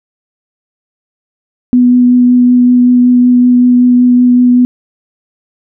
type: tone with vibrato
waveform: sine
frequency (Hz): 246.9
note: B3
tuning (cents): 0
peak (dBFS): -3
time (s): 1.73-4.65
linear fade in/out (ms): 0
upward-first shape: triangle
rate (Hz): 5.3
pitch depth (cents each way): 12
effects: none